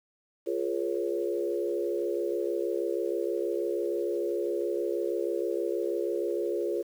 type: chord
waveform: sine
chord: C# dominant seventh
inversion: first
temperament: equal with one note detuned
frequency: 349.2 / 415.3 / 481.8 / 554.4 Hz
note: E#4 / G#4 / B4 / C#5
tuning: 0 / 0 / -43 / 0 cents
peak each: -31 / -32 / -34 / -35 dBFS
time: 0.46-6.83 s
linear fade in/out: 20 ms
effects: 9-bit